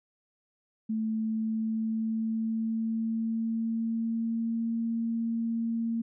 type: tone with pitch glide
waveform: sine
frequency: 220 to 229.2 Hz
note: A3 to A#3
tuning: 0 to -29 cents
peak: -27 dBFS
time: 0.89-6.02 s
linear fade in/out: 10 ms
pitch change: +71 cents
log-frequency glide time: 1.08-4.75 s
effects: none